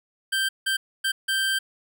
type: tone bursts at uneven times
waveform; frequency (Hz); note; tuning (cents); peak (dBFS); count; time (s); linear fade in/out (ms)
25% pulse; 1568; G6; 0; -18; 4; 0.32-0.49 / 0.66-0.77 / 1.04-1.12 / 1.28-1.59; 10
effects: none